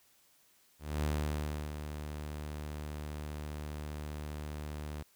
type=tone with ADSR envelope; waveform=sawtooth; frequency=75 Hz; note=D2; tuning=37 cents sharp; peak=-26 dBFS; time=0.79-5.03 s; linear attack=240 ms; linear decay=690 ms; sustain=-9 dB; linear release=9 ms; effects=white hiss -67 dBFS RMS until 5.15 s